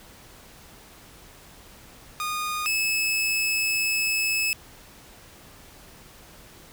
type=tone pair in turn; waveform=sawtooth; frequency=1228 / 2598 Hz; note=D#6 / E7; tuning=-23 / -26 cents; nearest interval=octave + minor second; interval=1297 cents; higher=second; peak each=-23 / -19 dBFS; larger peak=second; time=2.2-2.66 / 2.66-4.53 s; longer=second; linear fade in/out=0 ms; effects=pink hiss -49 dBFS RMS until 6.72 s